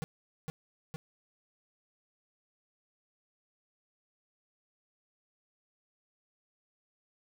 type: tone with echo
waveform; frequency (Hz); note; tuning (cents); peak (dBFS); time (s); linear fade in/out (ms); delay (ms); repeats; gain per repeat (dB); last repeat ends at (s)
square; 158.1; D#3; +28; -34; 0.02-0.04; 0; 460; 2; -2; 0.96
effects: none